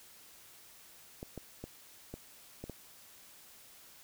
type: clicks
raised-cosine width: 2 ms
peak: -28 dBFS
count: 6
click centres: 1.229 / 1.377 / 1.64 / 2.14 / 2.64 / 2.697 s
effects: white hiss -57 dBFS RMS until 4.03 s